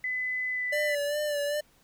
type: tone with pitch glide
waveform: sine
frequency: 2011 to 1992.5 Hz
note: B6 to B6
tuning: +31 to +15 cents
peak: -28 dBFS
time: 0.04-0.95 s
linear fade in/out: 2 ms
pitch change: -16 cents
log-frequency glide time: 0.51-0.65 s
type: tone with vibrato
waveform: square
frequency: 587.3 Hz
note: D5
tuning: in tune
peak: -28 dBFS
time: 0.72-1.61 s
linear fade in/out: 10 ms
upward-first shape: sine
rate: 2.5 Hz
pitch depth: 39 cents each way
effects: pink hiss -63 dBFS RMS until 1.83 s